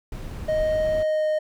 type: noise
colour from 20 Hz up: brown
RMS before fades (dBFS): -33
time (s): 0.12-1.03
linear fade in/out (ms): 2
type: tone with pitch glide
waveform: triangle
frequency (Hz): 622.3 to 616.9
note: D#5 to D#5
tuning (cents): 0 to -15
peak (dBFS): -18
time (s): 0.48-1.39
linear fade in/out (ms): 10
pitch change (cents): -15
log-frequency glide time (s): 1.02-1.27
effects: none